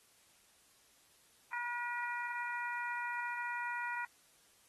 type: harmonic tone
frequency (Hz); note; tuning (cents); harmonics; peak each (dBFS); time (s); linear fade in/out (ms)
481.1; B4; -45; 2 / 3 / 4 / 5; -40 / -41 / -42 / -46; 1.53-4.05; 2
effects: white hiss -67 dBFS RMS until 4.68 s + AAC 32 kbps